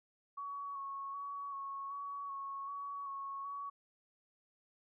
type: tone with vibrato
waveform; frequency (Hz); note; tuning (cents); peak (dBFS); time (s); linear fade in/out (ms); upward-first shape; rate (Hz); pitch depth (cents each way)
sine; 1114; C#6; +8; -40; 0.37-3.7; 10; square; 1.3; 19
effects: none